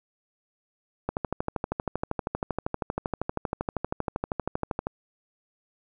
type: click train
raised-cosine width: 1 ms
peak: -13 dBFS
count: 49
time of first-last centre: 1.09-4.87 s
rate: 12.7 Hz
effects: none